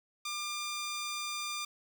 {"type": "tone", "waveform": "10% pulse", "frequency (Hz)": 1197, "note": "D6", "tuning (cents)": 33, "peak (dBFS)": -27, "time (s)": [0.25, 1.65], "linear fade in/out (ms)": 5, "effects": []}